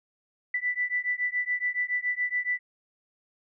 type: beating tone pair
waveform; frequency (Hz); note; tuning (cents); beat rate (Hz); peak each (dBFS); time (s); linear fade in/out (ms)
sine; 1975.5 / 1982.6; B6 / B6; 0 / +6; 7.1; -29; 0.54-2.59; 5
effects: none